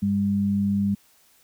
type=tone pair together; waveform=sine; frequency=99.87 / 200 Hz; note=G2 / G3; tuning=+33 / +35 cents; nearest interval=octave; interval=1202 cents; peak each=-29 / -20 dBFS; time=0.02-0.95 s; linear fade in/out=10 ms; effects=white hiss -59 dBFS RMS until 1.43 s